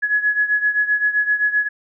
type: beating tone pair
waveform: sine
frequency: 1686 / 1693.7 Hz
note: G#6 / G#6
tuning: +26 / +34 cents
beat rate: 7.7 Hz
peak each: -17 / -21 dBFS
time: 0.02-1.69 s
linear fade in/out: 20 ms
effects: none